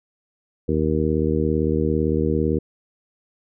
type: harmonic tone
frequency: 77.78 Hz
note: D#2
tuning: in tune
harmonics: 1 / 2 / 3 / 4 / 5 / 6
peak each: -25 / -25 / -25 / -25 / -25 / -25 dBFS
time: 0.68-2.59 s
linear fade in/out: 10 ms
effects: none